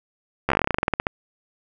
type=slowing click train; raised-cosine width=0.5 ms; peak=-5 dBFS; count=18; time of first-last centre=0.49-1.069 s; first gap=13 ms; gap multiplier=1.11; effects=none